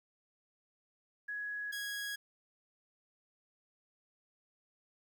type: tone pair in turn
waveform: sine / sawtooth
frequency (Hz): 1674 / 1656.7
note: G#6 / G#6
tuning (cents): +13 / -5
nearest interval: unison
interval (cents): 18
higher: first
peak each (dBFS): -37 / -34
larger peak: second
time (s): 1.28-1.72 / 1.72-2.16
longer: neither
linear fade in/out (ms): 10
effects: 12-bit